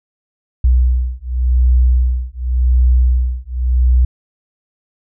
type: beating tone pair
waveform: sine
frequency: 61.74 / 62.63 Hz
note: B1 / B1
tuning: 0 / +25 cents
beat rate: 0.89 Hz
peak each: -13 dBFS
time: 0.64-4.05 s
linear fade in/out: 5 ms
effects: none